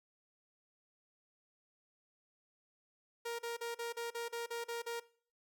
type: tone bursts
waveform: sawtooth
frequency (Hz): 468.5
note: A#4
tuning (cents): +9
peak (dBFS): -34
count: 10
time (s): 3.25-5.001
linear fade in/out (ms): 10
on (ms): 140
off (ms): 39
effects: noise-tail reverb RT60 0.5 s tail -21 dB re dry